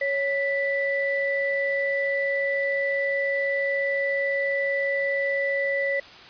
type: tone pair together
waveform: sine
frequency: 554.8 / 1975.5 Hz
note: C#5 / B6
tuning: +1 / 0 cents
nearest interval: octave + minor seventh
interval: 2199 cents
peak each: -25 / -25 dBFS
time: 0.01-6 s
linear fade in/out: 5 ms
effects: white hiss -45 dBFS RMS until 6.29 s + resampled to 11025 Hz